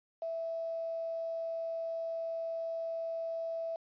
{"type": "tone with quantisation", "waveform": "sine", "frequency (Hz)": 659.3, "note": "E5", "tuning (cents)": 0, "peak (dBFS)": -34, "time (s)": [0.22, 3.76], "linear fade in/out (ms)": 2, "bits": 9, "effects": ["resampled to 11025 Hz"]}